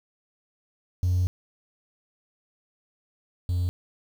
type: tone pair in turn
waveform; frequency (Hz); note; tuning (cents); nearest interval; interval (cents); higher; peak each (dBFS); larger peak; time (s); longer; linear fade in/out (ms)
triangle; 90.3 / 89.01; F#2 / F2; -42 / +33; unison; 25; first; -17 / -20; first; 1.03-1.27 / 3.49-3.69; first; 0
effects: tanh soft clip ceiling -16 dBFS + 8-bit